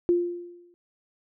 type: tone with exponential decay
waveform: sine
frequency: 349.2 Hz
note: F4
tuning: in tune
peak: -16 dBFS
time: 0.09-0.74 s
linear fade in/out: 0 ms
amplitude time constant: 140 ms
effects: none